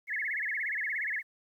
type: tone with vibrato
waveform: sine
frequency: 1927 Hz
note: B6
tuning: 43 cents flat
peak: -30 dBFS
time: 0.07-1.23 s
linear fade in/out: 50 ms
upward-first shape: sine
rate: 17 Hz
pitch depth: 240 cents each way
effects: 11-bit